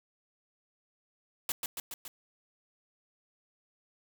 white noise with echo, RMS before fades -32 dBFS, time 1.49-1.52 s, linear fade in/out 2 ms, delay 140 ms, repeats 4, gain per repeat -3 dB, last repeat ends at 2.08 s, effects none

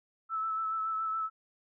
sine tone with vibrato, 1311 Hz, E6, 10 cents flat, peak -30 dBFS, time 0.29-1.3 s, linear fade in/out 50 ms, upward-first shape sine, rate 7.1 Hz, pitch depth 21 cents each way, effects none

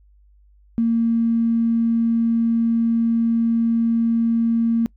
triangle tone with tanh clipping, 230 Hz, A#3, 23 cents flat, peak -15 dBFS, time 0.78-4.86 s, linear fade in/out 0 ms, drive 3 dB, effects noise-tail reverb RT60 0.1 s tail -25 dB re dry + added 50 Hz sine -50 dBFS peak until 4.96 s

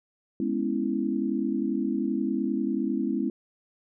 sine chord, C# minor seventh, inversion second, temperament equal, 207.7 / 246.9 / 277.2 / 329.6 Hz, G#3 / B3 / C#4 / E4, 0 / 0 / 0 / 0 cents, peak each -30 dBFS, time 0.4-3.3 s, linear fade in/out 2 ms, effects none

